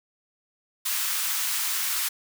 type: high-pass noise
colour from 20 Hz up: white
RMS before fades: -27 dBFS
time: 0.85-2.09 s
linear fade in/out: 10 ms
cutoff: 1000 Hz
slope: 24 dB/octave
effects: none